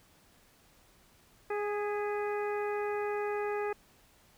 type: harmonic tone with a mistuned harmonic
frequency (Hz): 414.3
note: G#4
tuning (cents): -4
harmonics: 1 / 2 / 3 / 4 / 5 / 6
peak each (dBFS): -32 / -38 / -42 / -44 / -46 / -48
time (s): 1.5-3.73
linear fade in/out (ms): 5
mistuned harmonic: 5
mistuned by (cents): -45
effects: pink hiss -63 dBFS RMS until 4.37 s